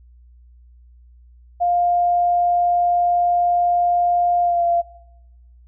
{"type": "tone with pitch glide", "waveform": "sine", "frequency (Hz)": [703, 689.3], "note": ["F5", "F5"], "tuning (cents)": [11, -23], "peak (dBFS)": -15, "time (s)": [1.6, 4.82], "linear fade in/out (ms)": 20, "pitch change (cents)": -34, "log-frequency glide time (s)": [4.42, 4.63], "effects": ["noise-tail reverb RT60 0.9 s tail -18 dB re dry", "added 60 Hz sine -45 dBFS peak until 5.67 s"]}